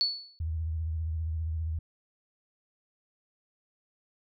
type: tone with exponential decay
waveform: sine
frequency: 4435 Hz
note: C#8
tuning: in tune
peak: -21 dBFS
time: 0.01-0.39 s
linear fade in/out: 0 ms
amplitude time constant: 81 ms
type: tone with vibrato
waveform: sine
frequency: 80.3 Hz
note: E2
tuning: 45 cents flat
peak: -29 dBFS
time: 0.4-1.79 s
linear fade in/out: 5 ms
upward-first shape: triangle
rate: 15 Hz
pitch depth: 80 cents each way
effects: none